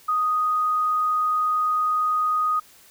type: tone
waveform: sine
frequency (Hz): 1244.5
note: D#6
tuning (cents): 0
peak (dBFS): -19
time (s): 0.08-2.6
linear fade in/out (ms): 10
effects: white hiss -52 dBFS RMS until 2.9 s